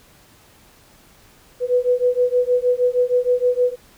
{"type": "beating tone pair", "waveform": "sine", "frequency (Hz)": [491.9, 498.3], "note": ["B4", "B4"], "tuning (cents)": [-7, 15], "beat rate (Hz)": 6.4, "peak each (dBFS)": -18, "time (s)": [1.6, 3.76], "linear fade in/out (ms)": 50, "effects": ["pink hiss -51 dBFS RMS until 3.97 s"]}